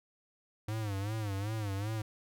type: tone with vibrato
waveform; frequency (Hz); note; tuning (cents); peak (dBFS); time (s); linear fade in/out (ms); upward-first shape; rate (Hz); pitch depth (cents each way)
square; 103.83; G#2; 0; -34; 0.68-2.02; 5; sine; 2.6; 120
effects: none